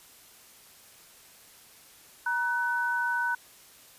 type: tone pair together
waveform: sine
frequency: 950 / 1501 Hz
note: A#5 / F#6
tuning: +33 / +24 cents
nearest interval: minor sixth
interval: 791 cents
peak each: -30 / -27 dBFS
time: 2.26-3.35 s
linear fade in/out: 5 ms
effects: white hiss -54 dBFS RMS until 3.98 s + resampled to 32000 Hz